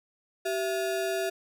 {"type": "ring-modulated tone", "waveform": "square", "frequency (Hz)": 525, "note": "C5", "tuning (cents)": 6, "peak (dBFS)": -25, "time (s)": [0.45, 1.3], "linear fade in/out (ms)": 10, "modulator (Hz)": 141, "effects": []}